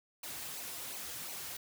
white noise with flanger, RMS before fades -43 dBFS, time 0.23-1.57 s, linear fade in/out 5 ms, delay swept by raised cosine 0.56 to 5.26 ms, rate 2.8 Hz, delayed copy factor -0.7, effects none

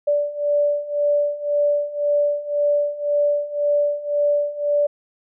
sine beating tone pair, 582 / 583.9 Hz, D5 / D5, -16 / -10 cents, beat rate 1.9 Hz, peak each -22 / -19 dBFS, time 0.07-4.87 s, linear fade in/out 10 ms, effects none

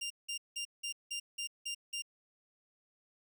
20% pulse tone bursts, 2794 Hz, F7, in tune, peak -32 dBFS, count 8, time 0.01-2.022 s, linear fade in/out 10 ms, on 94 ms, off 180 ms, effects none

